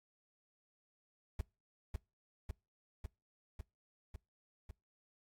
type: noise with echo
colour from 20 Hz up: brown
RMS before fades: -36 dBFS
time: 1.39-1.41 s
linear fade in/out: 2 ms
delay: 550 ms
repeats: 6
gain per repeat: -2 dB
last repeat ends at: 4.71 s
effects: noise-tail reverb RT60 0.3 s tail -25 dB re dry + AAC 64 kbps